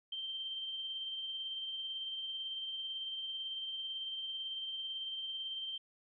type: tone with tremolo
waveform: sine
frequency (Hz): 3136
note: G7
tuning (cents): 0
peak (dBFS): -37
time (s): 0.12-5.78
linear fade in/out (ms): 5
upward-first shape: sine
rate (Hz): 18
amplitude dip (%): 30
effects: none